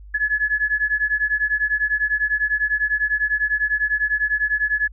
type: beating tone pair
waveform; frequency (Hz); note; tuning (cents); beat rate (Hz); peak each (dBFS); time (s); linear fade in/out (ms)
sine; 1700 / 1710; G#6 / A6; +40 / -50; 10; -21; 0.14-4.88; 10
effects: added 50 Hz sine -38 dBFS peak until 4.92 s